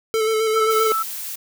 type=tone with vibrato; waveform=square; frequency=440 Hz; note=A4; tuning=in tune; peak=-18 dBFS; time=0.14-0.92 s; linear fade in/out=0 ms; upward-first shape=square; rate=7.6 Hz; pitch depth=22 cents each way
type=tone; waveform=sine; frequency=1318.5 Hz; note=E6; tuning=in tune; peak=-19 dBFS; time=0.55-1.03 s; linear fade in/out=10 ms
type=noise; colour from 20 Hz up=blue; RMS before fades=-30 dBFS; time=0.7-1.36 s; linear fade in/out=10 ms
effects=none